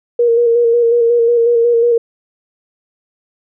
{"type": "tone with vibrato", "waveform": "sine", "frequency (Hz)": 470, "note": "A#4", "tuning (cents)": 14, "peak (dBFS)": -8, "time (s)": [0.19, 1.98], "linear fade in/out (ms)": 5, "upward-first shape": "square", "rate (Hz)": 5.5, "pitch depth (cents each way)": 26, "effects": []}